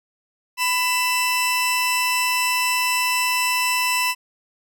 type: tone pair together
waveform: sawtooth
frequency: 998 / 2660 Hz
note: B5 / E7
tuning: +18 / +15 cents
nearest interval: octave + perfect fourth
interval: 1697 cents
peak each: -18 dBFS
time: 0.57-4.15 s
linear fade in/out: 50 ms
effects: none